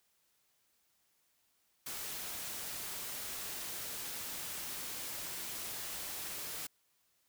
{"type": "noise", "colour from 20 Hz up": "white", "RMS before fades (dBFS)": -42, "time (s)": [1.86, 6.67], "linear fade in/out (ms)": 5, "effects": ["white hiss -75 dBFS RMS until 7.28 s"]}